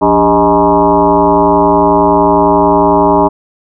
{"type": "tone with frequency modulation", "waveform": "sine", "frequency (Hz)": 622.3, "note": "D#5", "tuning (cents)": 0, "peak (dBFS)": -5, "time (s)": [0.01, 3.29], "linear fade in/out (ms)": 20, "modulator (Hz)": 111, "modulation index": 3.7, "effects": []}